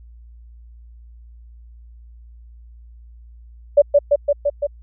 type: tone with echo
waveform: sine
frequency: 576 Hz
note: D5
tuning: 34 cents flat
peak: -6 dBFS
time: 3.77-3.82 s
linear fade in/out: 10 ms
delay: 170 ms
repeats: 5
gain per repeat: -2 dB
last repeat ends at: 4.67 s
effects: added 58 Hz sine -40 dBFS peak until 4.82 s